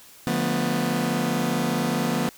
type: chord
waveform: sawtooth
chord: B half-diminished seventh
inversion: first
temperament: just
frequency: 148.16 / 177.8 / 222.2 / 246.9 Hz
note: D3 / F3 / A3 / B3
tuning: +16 / +31 / +17 / 0 cents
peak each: -26 / -24 / -24 / -22 dBFS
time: 0.27-2.29 s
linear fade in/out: 0 ms
effects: white hiss -49 dBFS RMS until 2.37 s